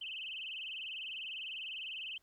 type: tone with vibrato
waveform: sine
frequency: 2838 Hz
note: F7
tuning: 27 cents sharp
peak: -40 dBFS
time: 0.01-2.18 s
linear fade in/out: 5 ms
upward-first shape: sine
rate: 20 Hz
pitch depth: 180 cents each way
effects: pink hiss -75 dBFS RMS until 2.22 s